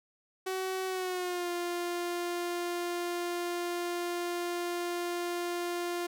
sawtooth tone with pitch glide, 376.5 to 349.3 Hz, F#4 to F4, +30 to 0 cents, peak -28 dBFS, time 0.46-6.07 s, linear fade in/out 10 ms, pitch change -130 cents, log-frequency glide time 0.87-1.5 s, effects none

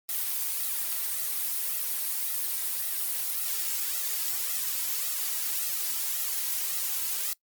blue noise with flanger, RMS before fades -30 dBFS, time 0.09-7.33 s, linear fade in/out 0 ms, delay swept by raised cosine 1.5 to 3.1 ms, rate 1.8 Hz, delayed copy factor +0.85, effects noise-tail reverb RT60 0.1 s tail -22 dB re dry + Opus 32 kbps

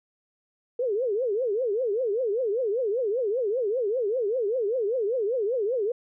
sine tone with vibrato, 456.3 Hz, A#4, 37 cents flat, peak -23 dBFS, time 0.79-5.92 s, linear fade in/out 5 ms, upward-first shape triangle, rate 5.1 Hz, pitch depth 300 cents each way, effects none

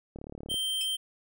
click train, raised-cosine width 2 ms, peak -28 dBFS, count 15, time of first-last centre 0.16-0.543 s, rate 36.6 Hz
square tone, 3136 Hz, G7, in tune, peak -29 dBFS, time 0.49-0.97 s, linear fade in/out 20 ms
15% pulse tone with exponential decay, 2601 Hz, E7, 24 cents flat, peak -26 dBFS, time 0.81-0.9 s, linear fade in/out 1 ms, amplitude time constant 19 ms
effects none

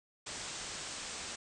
white low-pass noise, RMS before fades -43 dBFS, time 0.26-1.36 s, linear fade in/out 10 ms, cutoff 8600 Hz, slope 96 dB/octave, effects none

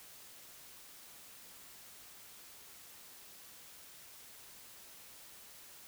silence, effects white hiss -55 dBFS RMS until 5.87 s

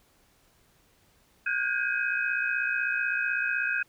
sine tone cluster, 1445 / 1572 / 1628 / 2522 Hz, F#6 / G6 / G#6 / D#7, -41 / +4 / -35 / +23 cents, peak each -31 dBFS, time 1.46-3.83 s, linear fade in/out 5 ms, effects pink hiss -64 dBFS RMS until 3.88 s

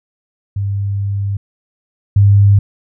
sine tone pair in turn, 99.8 / 100.61 Hz, G2 / G2, +32 / +46 cents, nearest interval unison, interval 14 cents, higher second, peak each -15 / -5 dBFS, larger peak second, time 0.56-1.37 / 2.16-2.59 s, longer first, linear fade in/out 5 ms, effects none

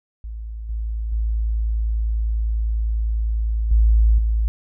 sine tone with level steps, 55 Hz, A1, in tune, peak -28 / -22 / -18 / -11 / -16 dBFS, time 0.24-4.48 s, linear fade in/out 0 ms, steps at 0.69 / 1.12 / 3.71 / 4.18 s, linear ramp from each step 5 ms, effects none

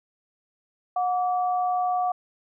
sine tone pair together, 727 / 1154 Hz, F#5 / D6, -31 / -31 cents, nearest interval minor sixth, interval 800 cents, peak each -22 / -31 dBFS, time 0.96-2.12 s, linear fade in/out 5 ms, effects none

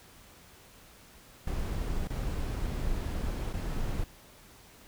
brown noise with dropouts, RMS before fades -32 dBFS, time 1.47-4.04 s, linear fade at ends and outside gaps 5 ms, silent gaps 2.074-2.1 / 3.53-3.536 s, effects pink hiss -55 dBFS RMS until 4.87 s

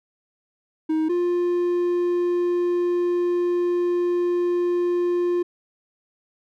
triangle tone pair in turn, 315 / 351.7 Hz, D#4 / F4, +21 / +12 cents, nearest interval major second, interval 191 cents, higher second, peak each -17 / -17 dBFS, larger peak neither, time 0.89-1.09 / 1.09-5.43 s, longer second, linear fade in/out 10 ms, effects none

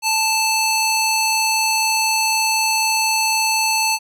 square tone with band-pass filter, 879 Hz, A5, 2 cents flat, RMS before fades -18 dBFS, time 0.02-3.99 s, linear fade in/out 50 ms, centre 5900 Hz, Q 0.6, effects none

